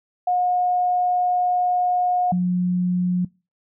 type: tone pair in turn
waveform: sine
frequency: 721 / 179.68 Hz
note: F#5 / F3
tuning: -45 / +50 cents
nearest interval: 2 octaves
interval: 2405 cents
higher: first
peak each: -17 dBFS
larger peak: neither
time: 0.27-2.32 / 2.32-3.25 s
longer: first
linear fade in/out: 5 ms
effects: noise-tail reverb RT60 0.3 s tail -24 dB re dry